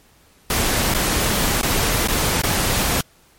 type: noise with dropouts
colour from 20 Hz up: pink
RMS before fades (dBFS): -19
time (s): 0.5-3.01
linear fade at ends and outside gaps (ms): 2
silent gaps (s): 0.94-0.946 / 1.614-1.63 / 2.075-2.084 / 2.418-2.435
effects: pink hiss -54 dBFS RMS until 3.38 s + MP3 64 kbps